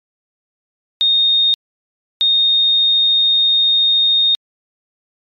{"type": "tone bursts at uneven times", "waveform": "sine", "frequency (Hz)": 3693, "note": "A#7", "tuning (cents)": -17, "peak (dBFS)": -10, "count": 2, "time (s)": [[1.01, 1.54], [2.21, 4.35]], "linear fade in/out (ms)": 0, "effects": ["MP3 64 kbps"]}